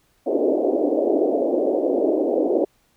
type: band-pass noise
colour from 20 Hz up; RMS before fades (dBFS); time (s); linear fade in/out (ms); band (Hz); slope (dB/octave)
pink; -20; 0.26-2.65; 10; 280 to 640; 48
effects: pink hiss -63 dBFS RMS until 2.96 s